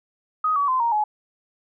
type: tone with pitch steps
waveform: sine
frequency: 1254 / 1136.7 / 1030.4 / 934 / 846.7 Hz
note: D#6 / C#6 / C6 / A#5 / G#5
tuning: +13 / +43 / -27 / +3 / +33 cents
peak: -18 dBFS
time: 0.44-1.04 s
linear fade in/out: 5 ms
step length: 120 ms
effects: none